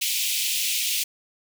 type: high-pass noise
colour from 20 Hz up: pink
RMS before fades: -25 dBFS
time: 0.01-1.04 s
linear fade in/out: 10 ms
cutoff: 2400 Hz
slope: 48 dB/octave
effects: none